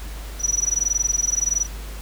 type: tone with amplitude modulation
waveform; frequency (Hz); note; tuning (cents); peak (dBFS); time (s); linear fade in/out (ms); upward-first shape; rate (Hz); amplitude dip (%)
sine; 5880; F#8; -12; -15; 0.39-1.67; 50; sine; 21.4; 100
effects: added 51 Hz sine -31 dBFS peak until 2.01 s + pink hiss -40 dBFS RMS until 2.01 s